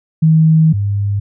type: tone pair in turn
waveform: sine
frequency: 159.1 / 101.1 Hz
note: D#3 / G#2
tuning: +39 / -46 cents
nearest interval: minor sixth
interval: 785 cents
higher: first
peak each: -6 / -13 dBFS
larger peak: first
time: 0.22-0.73 / 0.73-1.2 s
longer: first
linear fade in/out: 10 ms
effects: none